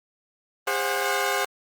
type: tone cluster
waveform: 15% pulse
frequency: 405.3 / 528 / 728 Hz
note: G#4 / C5 / F#5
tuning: -42 / +16 / -28 cents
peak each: -21 dBFS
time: 0.67-1.45 s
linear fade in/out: 5 ms
effects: Opus 24 kbps